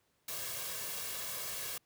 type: noise with comb filter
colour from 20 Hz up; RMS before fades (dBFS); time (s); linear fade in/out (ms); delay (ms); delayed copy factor
white; -40; 0.28-1.78; 5; 1.8; +0.6
effects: pink hiss -75 dBFS RMS until 1.85 s + high-pass 80 Hz 12 dB/octave